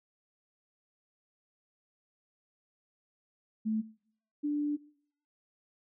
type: tone pair in turn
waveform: sine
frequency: 218.2 / 293.8 Hz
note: A3 / D4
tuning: -14 / +1 cents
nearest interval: perfect fourth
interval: 515 cents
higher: second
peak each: -28 dBFS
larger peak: neither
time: 3.65-3.82 / 4.43-4.77 s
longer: second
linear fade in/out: 20 ms
effects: noise-tail reverb RT60 0.6 s tail -21 dB re dry